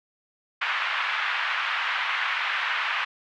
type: band-pass noise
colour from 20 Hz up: pink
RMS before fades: -27 dBFS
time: 0.61-3.05 s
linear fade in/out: 10 ms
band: 1100 to 2900 Hz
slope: 24 dB/octave
effects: none